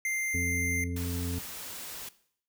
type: tone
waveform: square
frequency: 2093 Hz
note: C7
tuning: in tune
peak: -29 dBFS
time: 0.05-0.84 s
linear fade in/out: 2 ms
type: harmonic tone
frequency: 87.4 Hz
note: F2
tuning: 2 cents sharp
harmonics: 1 / 2 / 3 / 5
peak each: -32 / -40 / -36 / -43 dBFS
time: 0.34-1.39 s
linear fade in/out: 5 ms
type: noise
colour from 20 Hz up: white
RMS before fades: -41 dBFS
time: 0.96-2.09 s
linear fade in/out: 5 ms
effects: noise-tail reverb RT60 0.6 s tail -17 dB re dry